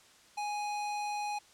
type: tone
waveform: square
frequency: 830.6 Hz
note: G#5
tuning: in tune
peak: -34 dBFS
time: 0.37-1.39 s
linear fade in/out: 10 ms
effects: white hiss -60 dBFS RMS until 1.53 s + low-pass 8000 Hz 12 dB/octave